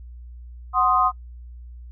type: chord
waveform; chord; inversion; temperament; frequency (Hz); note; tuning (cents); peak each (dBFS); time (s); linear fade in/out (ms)
sine; C diminished; second; equal; 740 / 1046.5 / 1244.5; Gb5 / C6 / Eb6; 0 / 0 / 0; -22 / -20 / -19; 0.73-1.12; 50
effects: noise-tail reverb RT60 0.1 s tail -23 dB re dry + added 60 Hz sine -37 dBFS peak until 1.91 s